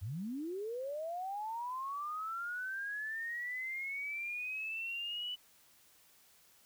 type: linear sweep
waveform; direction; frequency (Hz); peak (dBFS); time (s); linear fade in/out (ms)
sine; up; 82.41 to 2986; -37; 0.01-5.36; 20
effects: white hiss -65 dBFS RMS until 6.65 s